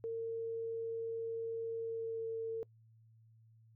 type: tone with pitch glide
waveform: sine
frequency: 455.6 to 451.4 Hz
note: A#4 to A4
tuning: -40 to +44 cents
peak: -36 dBFS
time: 0.04-2.63 s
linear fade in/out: 0 ms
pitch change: -16 cents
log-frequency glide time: 1.79-2.3 s
effects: noise-tail reverb RT60 0.1 s tail -24 dB re dry + added 112 Hz sine -61 dBFS peak until 3.75 s

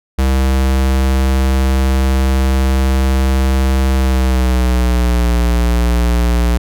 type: tone with pitch glide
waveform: square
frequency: 66 to 59.48 Hz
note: C2 to A#1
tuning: +16 to +36 cents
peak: -11 dBFS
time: 0.18-6.58 s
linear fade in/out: 10 ms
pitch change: -180 cents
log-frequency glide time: 3.94-5.28 s
effects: none

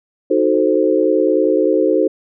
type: chord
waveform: sine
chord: D# diminished seventh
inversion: none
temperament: equal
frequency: 311.1 / 370 / 440 / 523.3 Hz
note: D#4 / F#4 / A4 / C5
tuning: 0 / 0 / 0 / 0 cents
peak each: -17 dBFS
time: 0.3-2.08 s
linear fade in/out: 10 ms
effects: none

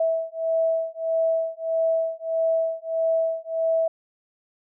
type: beating tone pair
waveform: sine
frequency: 652 / 653.6 Hz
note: E5 / E5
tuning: -19 / -15 cents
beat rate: 1.6 Hz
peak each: -24 dBFS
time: 0-3.88 s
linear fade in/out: 5 ms
effects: none

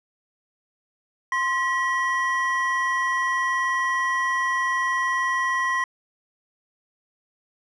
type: tone pair together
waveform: triangle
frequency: 1046.5 / 1927.1 Hz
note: C6 / B6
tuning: 0 / -43 cents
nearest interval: major seventh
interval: 1057 cents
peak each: -22 dBFS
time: 1.32-5.84 s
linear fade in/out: 2 ms
effects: resampled to 22050 Hz

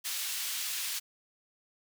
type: high-pass noise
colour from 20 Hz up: pink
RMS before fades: -35 dBFS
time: 0.04-1 s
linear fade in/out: 20 ms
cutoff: 2800 Hz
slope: 12 dB/octave
effects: none

